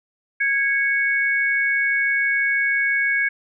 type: tone pair together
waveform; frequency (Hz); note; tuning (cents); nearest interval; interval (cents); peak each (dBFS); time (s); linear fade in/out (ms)
sine; 1648.8 / 2217; G#6 / C#7; -13 / 0; perfect fourth; 513; -20; 0.4-3.29; 10
effects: none